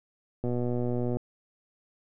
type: click train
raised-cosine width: 2 ms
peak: -18 dBFS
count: 90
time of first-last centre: 0.44-1.17 s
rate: 122 Hz
effects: none